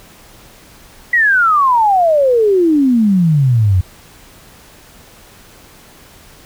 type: exponential sweep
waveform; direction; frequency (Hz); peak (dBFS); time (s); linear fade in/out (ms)
sine; down; 1975.5 to 87.9; -8; 1.13-3.81; 5
effects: pink hiss -42 dBFS RMS until 6.45 s